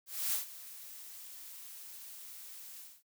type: noise with ADSR envelope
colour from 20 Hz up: blue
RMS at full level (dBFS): -32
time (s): 0.06-3.03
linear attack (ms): 270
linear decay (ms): 120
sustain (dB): -17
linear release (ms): 240
effects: noise-tail reverb RT60 0.1 s tail -25 dB re dry